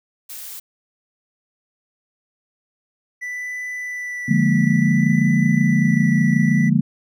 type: noise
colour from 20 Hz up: blue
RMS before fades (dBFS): -34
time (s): 0.29-0.6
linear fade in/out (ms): 10
type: tone with vibrato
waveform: triangle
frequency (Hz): 1975.5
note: B6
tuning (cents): 0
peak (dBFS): -24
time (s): 3.21-6.7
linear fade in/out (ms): 20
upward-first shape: sine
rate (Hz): 0.58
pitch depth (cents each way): 14
type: chord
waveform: sine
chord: Bb dominant seventh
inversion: first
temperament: equal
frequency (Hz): 146.83 / 174.61 / 207.7 / 233.1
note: D3 / F3 / Ab3 / Bb3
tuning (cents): 0 / 0 / 0 / 0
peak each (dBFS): -19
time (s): 4.28-6.81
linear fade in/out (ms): 10
effects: none